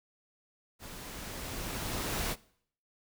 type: noise with level ramp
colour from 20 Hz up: pink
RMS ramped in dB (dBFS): -46 to -32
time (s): 0.79-2.36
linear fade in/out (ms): 50
effects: noise-tail reverb RT60 0.6 s tail -21 dB re dry